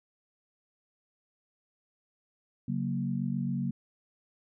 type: chord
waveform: sine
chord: F# major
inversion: second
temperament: equal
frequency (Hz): 138.59 / 185 / 233.1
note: C#3 / F#3 / A#3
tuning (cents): 0 / 0 / 0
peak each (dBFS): -33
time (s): 2.68-3.71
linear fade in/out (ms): 5
effects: none